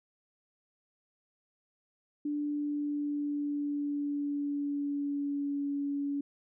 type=tone with pitch glide; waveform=sine; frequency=293.7 to 283.5 Hz; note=D4 to C#4; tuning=0 to +39 cents; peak=-30 dBFS; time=2.25-6.21 s; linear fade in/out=5 ms; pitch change=-61 cents; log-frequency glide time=2.36-5.67 s; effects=none